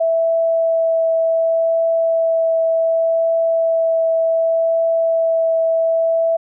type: tone with vibrato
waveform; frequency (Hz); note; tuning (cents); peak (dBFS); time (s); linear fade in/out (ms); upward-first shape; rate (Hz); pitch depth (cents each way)
sine; 657; E5; -6; -13; 0-6.37; 10; triangle; 0.67; 8
effects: none